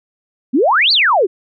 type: exponential two-way sweep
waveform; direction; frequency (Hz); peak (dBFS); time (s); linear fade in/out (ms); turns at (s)
sine; up then down; 225.4 to 4794 to 335.5; -9; 0.53-1.27; 20; 0.92
effects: none